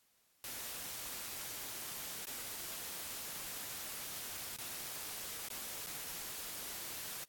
white noise with dropouts, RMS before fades -44 dBFS, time 0.44-7.24 s, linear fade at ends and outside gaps 1 ms, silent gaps 2.253-2.269 / 4.565-4.585 / 5.486-5.502 / 5.863-5.869 s, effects white hiss -73 dBFS RMS until 7.28 s + AAC 64 kbps

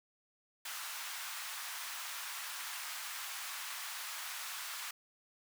pink high-pass noise, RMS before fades -43 dBFS, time 0.65-4.91 s, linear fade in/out 5 ms, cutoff 1000 Hz, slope 24 dB/octave, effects none

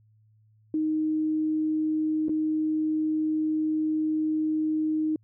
sine tone with dropouts, 311.1 Hz, D#4, in tune, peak -23 dBFS, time 0.74-5.16 s, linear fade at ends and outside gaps 2 ms, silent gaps 2.284-2.293 s, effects added 108 Hz sine -58 dBFS peak until 5.23 s

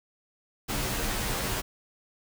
pink noise with comb filter, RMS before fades -30 dBFS, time 0.68-1.62 s, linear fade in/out 20 ms, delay 12 ms, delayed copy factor -0.95, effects none

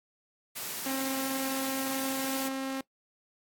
white high-pass noise, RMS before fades -37 dBFS, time 0.55-2.49 s, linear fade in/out 20 ms, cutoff 110 Hz, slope 24 dB/octave
sawtooth tone, 267.4 Hz, C4, 38 cents sharp, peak -28 dBFS, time 0.86-2.81 s, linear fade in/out 2 ms
effects noise-tail reverb RT60 0.1 s tail -21 dB re dry + AAC 64 kbps

